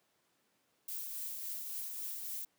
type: noise with tremolo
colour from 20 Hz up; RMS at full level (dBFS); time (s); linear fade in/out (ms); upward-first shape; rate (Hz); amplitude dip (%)
violet; -40; 0.88-2.45; 5; triangle; 3.6; 35
effects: pink hiss -75 dBFS RMS until 2.58 s + high-pass 200 Hz 12 dB/octave